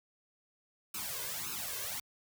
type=noise with flanger; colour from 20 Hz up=white; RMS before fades=-39 dBFS; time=0.94-2 s; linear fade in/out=5 ms; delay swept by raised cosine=0.75 to 1.95 ms; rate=1.8 Hz; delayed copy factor=+0.95; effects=high-pass 60 Hz 12 dB/octave